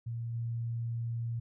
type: tone with level steps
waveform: sine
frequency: 116.54 Hz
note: A#2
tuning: in tune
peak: -34 / -32 dBFS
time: 0.06-1.4 s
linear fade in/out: 10 ms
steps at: 0.33 s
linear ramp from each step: 20 ms
effects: none